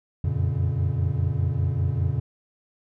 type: tone cluster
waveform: triangle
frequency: 87.2 / 92.2 / 117.4 / 141.6 Hz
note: F2 / F#2 / A#2 / C#3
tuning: -2 / -6 / +13 / +37 cents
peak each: -25 dBFS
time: 0.24-2.2 s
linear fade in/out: 5 ms
effects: none